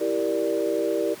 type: chord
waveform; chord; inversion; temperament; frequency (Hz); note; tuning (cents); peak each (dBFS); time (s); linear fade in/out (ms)
sine; E half-diminished seventh; none; equal; 329.6 / 392 / 466.2 / 587.3; E4 / G4 / Bb4 / D5; 0 / 0 / 0 / 0; -27; 0-1.15; 20
effects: pink hiss -42 dBFS RMS until 1.2 s + high-pass 200 Hz 12 dB/octave